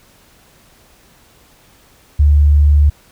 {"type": "tone", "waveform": "sine", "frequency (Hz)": 73.2, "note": "D2", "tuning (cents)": -5, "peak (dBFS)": -6, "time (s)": [2.19, 2.9], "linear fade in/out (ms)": 10, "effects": ["pink hiss -49 dBFS RMS until 3.11 s"]}